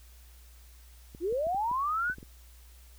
clicks, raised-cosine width 3 ms, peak -33 dBFS, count 8, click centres 1.149 / 1.325 / 1.469 / 1.547 / 1.714 / 2.099 / 2.184 / 2.229 s
sine linear sweep, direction up, 311.1 to 1548 Hz, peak -27 dBFS, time 1.2-2.15 s, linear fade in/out 50 ms
effects added 60 Hz sine -51 dBFS peak until 2.98 s + white hiss -60 dBFS RMS until 2.98 s

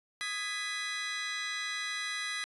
25% pulse chord, G# minor, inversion second, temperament just, 1245.9 / 1661.2 / 1993.5 Hz, D#6 / G#6 / B6, +2 / 0 / +16 cents, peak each -38 / -36 / -32 dBFS, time 0.21-2.44 s, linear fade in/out 0 ms, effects resampled to 24000 Hz

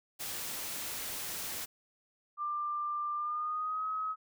white noise, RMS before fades -39 dBFS, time 0.19-1.66 s, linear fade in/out 20 ms
sine tone with pitch glide, 1189 to 1274.3 Hz, D6 to D#6, +21 to +41 cents, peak -32 dBFS, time 2.37-4.16 s, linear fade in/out 50 ms, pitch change +120 cents, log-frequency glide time 3.15-3.86 s
effects none

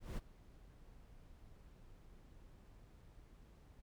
brown noise with ADSR envelope, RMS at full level -40 dBFS, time 0-3.82 s, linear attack 170 ms, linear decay 31 ms, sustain -20 dB, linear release 22 ms, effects none

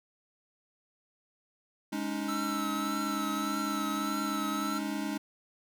square chord, Ab suspended fourth, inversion none, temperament equal with one note detuned, 207.7 / 281.5 / 311.1 Hz, Ab3 / Db4 / Eb4, 0 / +27 / 0 cents, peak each -37 dBFS, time 1.92-5.18 s, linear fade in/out 10 ms
square tone with vibrato, 1318.5 Hz, E6, in tune, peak -35 dBFS, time 2.28-4.79 s, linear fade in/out 10 ms, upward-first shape triangle, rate 1.7 Hz, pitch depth 52 cents each way
effects none

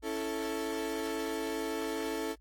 35% pulse chord, A major, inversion first, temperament equal, 277.2 / 329.6 / 440 Hz, C#4 / E4 / A4, 0 / 0 / 0 cents, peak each -38 / -36 / -34 dBFS, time 0.02-2.36 s, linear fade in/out 50 ms, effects added 54 Hz sine -57 dBFS peak until 2.4 s + AAC 64 kbps

